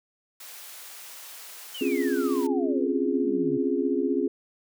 white high-pass noise, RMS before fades -43 dBFS, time 0.4-2.47 s, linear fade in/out 5 ms, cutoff 560 Hz, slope 12 dB/octave
sine exponential sweep, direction down, 3136 to 130.9 Hz, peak -35 dBFS, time 1.74-3.58 s, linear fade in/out 10 ms
sine chord, Db major seventh, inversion third, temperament equal, 261.6 / 277.2 / 349.2 / 415.3 Hz, C4 / Db4 / F4 / Ab4, 0 / 0 / 0 / 0 cents, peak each -28 dBFS, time 1.81-4.28 s, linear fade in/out 5 ms
effects none

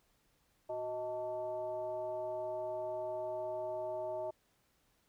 sine tone with frequency modulation, 628 Hz, D#5, 16 cents sharp, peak -36 dBFS, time 0.69-4.31 s, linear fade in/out 10 ms, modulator 259 Hz, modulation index 0.75, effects pink hiss -74 dBFS RMS until 5.08 s

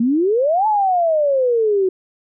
sine exponential two-way sweep, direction up then down, 222.7 to 880 to 367 Hz, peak -13 dBFS, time 0-1.89 s, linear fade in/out 5 ms, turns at 0.67 s, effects none

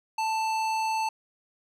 sine tone with hard clipping, 883 Hz, A5, 6 cents sharp, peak -27 dBFS, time 0.18-1.09 s, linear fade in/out 5 ms, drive 15 dB, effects none

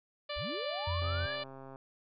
harmonic tone, 587.3 Hz, D5, in tune, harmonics 1 / 2 / 3 / 4 / 5 / 6 / 7 / 8, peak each -39 / -44 / -47 / -46 / -45 / -46 / -46 / -51 dBFS, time 0.29-1.44 s, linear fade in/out 10 ms
sine linear sweep, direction up, 32.7 to 1760 Hz, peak -39 dBFS, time 0.36-1.36 s, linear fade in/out 10 ms
sine tone, 87.8 Hz, F2, 10 cents sharp, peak -32 dBFS, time 0.87-1.26 s, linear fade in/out 5 ms
click train, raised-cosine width 1 ms, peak -35 dBFS, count 100, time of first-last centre 1.02-1.759 s, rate 134 Hz
effects none

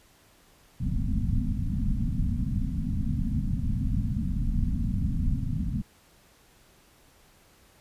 pink low-pass noise, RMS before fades -27 dBFS, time 0.8-5.82 s, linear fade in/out 5 ms, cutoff 260 Hz, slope 96 dB/octave, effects pink hiss -59 dBFS RMS until 7.8 s + resampled to 32000 Hz

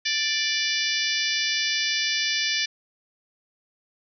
harmonic tone, 587.3 Hz, D5, in tune, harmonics 3 / 4 / 5 / 6 / 7 / 8 / 9 / 10, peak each -30 / -29 / -31 / -30 / -34 / -30 / -31 / -34 dBFS, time 0.05-2.66 s, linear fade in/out 10 ms, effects none

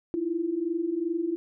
sine tone pair together, 318.2 / 340.8 Hz, D#4 / F4, +39 / -42 cents, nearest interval minor second, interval 119 cents, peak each -31 / -27 dBFS, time 0.14-1.36 s, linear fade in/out 0 ms, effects none

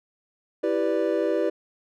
triangle chord, E minor seventh, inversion none, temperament equal, 329.6 / 392 / 493.9 / 587.3 Hz, E4 / G4 / B4 / D5, 0 / 0 / 0 / 0 cents, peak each -25 dBFS, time 0.63-1.5 s, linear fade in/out 10 ms, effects none

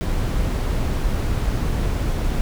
brown noise, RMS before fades -21 dBFS, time 0.01-2.41 s, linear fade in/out 0 ms, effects none

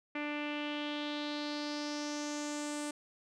sawtooth tone with low-pass filter sweep, 295.3 Hz, D4, 10 cents sharp, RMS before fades -38 dBFS, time 0.15-2.91 s, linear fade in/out 5 ms, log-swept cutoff 2300 to 8600 Hz, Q 3.8, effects none

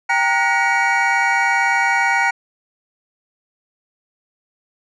triangle tone cluster, 788 / 926 / 1453 / 1903 / 2255 Hz, G5 / A#5 / F#6 / A#6 / C#7, +9 / -12 / -32 / +35 / +29 cents, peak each -19 dBFS, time 0.09-2.31 s, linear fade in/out 10 ms, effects resampled to 22050 Hz

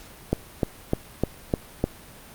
click train, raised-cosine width 2 ms, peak -7 dBFS, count 6, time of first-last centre 0.33-1.841 s, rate 3.31 Hz, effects pink hiss -46 dBFS RMS until 2.34 s + Opus 48 kbps

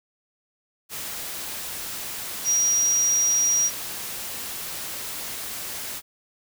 sine tone in noise, 5740 Hz, F8, 47 cents sharp, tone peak -18 dBFS, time 2.44-3.71 s, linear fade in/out 50 ms, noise white, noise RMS -33 dBFS, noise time 0.89-6.02 s, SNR +12 dB, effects none

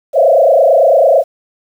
sine tone with frequency modulation, 601 Hz, D5, 40 cents sharp, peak -5 dBFS, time 0.13-1.24 s, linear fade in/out 50 ms, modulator 29 Hz, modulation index 2.9, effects 7-bit

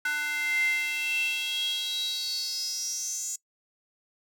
square tone with high-pass filter sweep, 297.8 Hz, D4, 24 cents sharp, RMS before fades -30 dBFS, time 0.05-3.36 s, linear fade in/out 5 ms, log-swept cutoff 1600 to 7000 Hz, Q 9.1, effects noise-tail reverb RT60 0.1 s tail -22 dB re dry

